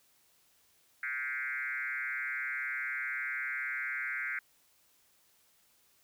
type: tone with frequency modulation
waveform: sine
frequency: 1832 Hz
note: A#6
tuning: 31 cents flat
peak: -33 dBFS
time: 1.03-4.39 s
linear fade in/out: 2 ms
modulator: 133 Hz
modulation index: 3
effects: white hiss -68 dBFS RMS until 6.03 s